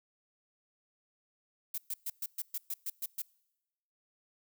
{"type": "noise bursts", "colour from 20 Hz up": "violet", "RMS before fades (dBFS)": -36, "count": 10, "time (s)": [1.74, 3.22], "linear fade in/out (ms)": 5, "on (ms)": 40, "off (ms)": 120, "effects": ["noise-tail reverb RT60 1.0 s tail -25 dB re dry"]}